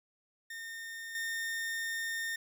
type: tone with level steps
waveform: 40% pulse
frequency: 1824 Hz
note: A#6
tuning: 38 cents flat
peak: -40 / -33 dBFS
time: 0.5-2.36 s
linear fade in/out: 5 ms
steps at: 1.15 s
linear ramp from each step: 2 ms
effects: none